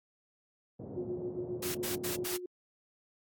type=band-pass noise; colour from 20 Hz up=pink; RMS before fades=-44 dBFS; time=0.79-2.25 s; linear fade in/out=10 ms; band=100 to 570 Hz; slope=24 dB/octave
type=tone with tremolo; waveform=sine; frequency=360.2 Hz; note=F#4; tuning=46 cents flat; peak=-33 dBFS; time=0.96-2.46 s; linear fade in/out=5 ms; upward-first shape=sine; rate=7.4 Hz; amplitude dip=65%
type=noise bursts; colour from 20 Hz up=white; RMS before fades=-37 dBFS; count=4; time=1.62-2.371 s; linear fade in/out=10 ms; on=130 ms; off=77 ms
effects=AAC 64 kbps